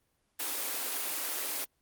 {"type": "high-pass noise", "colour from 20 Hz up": "white", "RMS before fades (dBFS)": -34, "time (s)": [0.39, 1.65], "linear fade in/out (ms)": 10, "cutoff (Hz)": 250, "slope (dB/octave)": 96, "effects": ["pink hiss -75 dBFS RMS until 1.81 s", "Opus 24 kbps"]}